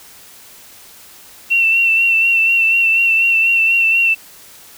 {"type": "tone with vibrato", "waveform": "sine", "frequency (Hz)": 2704, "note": "E7", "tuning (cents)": 43, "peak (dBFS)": -10, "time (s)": [1.5, 4.15], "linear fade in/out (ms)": 20, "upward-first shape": "sine", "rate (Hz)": 4.1, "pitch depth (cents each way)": 31, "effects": ["white hiss -41 dBFS RMS until 4.77 s"]}